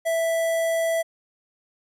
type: tone with notch filter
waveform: square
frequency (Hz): 659.3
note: E5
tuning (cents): 0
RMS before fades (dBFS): -23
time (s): 0.05-1.03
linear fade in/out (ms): 20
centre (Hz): 4200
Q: 1.1
effects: resampled to 32000 Hz